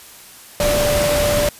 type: tone in noise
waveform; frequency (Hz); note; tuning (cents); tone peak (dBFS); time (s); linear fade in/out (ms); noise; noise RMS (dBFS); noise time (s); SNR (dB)
sine; 587.3; D5; 0; -16; 0.6-1.49; 2; pink; -20; 0.6-1.49; +1
effects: white hiss -41 dBFS RMS until 1.59 s + resampled to 32000 Hz